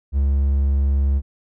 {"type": "tone with vibrato", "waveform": "triangle", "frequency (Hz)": 69.2, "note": "C#2", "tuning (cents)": -2, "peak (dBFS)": -13, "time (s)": [0.12, 1.22], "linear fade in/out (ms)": 50, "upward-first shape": "sine", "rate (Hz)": 20, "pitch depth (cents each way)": 21, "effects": []}